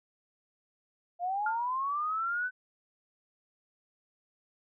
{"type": "linear sweep", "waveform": "sine", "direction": "up", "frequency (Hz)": [686, 1521], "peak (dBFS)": -29, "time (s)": [1.19, 2.51], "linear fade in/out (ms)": 50}
{"type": "tone with exponential decay", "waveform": "sine", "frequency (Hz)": 1408, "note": "F6", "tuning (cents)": 14, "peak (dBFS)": -27, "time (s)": [1.46, 1.68], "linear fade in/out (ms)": 5, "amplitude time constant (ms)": 47}
{"effects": []}